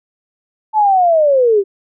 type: linear sweep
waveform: sine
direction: down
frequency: 880 to 379.8 Hz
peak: -8 dBFS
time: 0.73-1.64 s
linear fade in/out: 50 ms
effects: none